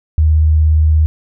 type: tone with vibrato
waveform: sine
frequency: 77.78 Hz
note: D#2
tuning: in tune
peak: -7 dBFS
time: 0.18-1.06 s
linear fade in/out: 0 ms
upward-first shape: triangle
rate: 17 Hz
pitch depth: 17 cents each way
effects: none